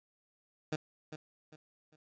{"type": "tone with echo", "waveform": "15% pulse", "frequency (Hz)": 154.7, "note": "D#3", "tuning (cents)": -10, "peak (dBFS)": -26, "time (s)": [0.72, 0.76], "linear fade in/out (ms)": 5, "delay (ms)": 400, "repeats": 3, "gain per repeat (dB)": -10, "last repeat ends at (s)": 1.96, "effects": ["resampled to 16000 Hz"]}